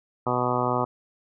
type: harmonic tone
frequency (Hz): 123.9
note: B2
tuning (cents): +6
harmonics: 1 / 2 / 3 / 4 / 5 / 6 / 7 / 8 / 9 / 10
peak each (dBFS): -31 / -31 / -31 / -31 / -31 / -31 / -31 / -31 / -31 / -31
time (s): 0.26-0.85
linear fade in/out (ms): 10
effects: none